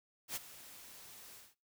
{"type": "noise with ADSR envelope", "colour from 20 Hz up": "white", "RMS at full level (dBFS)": -38, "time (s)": [0.28, 1.55], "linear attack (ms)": 80, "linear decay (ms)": 22, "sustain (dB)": -16, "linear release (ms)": 200, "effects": ["noise-tail reverb RT60 0.3 s tail -21 dB re dry"]}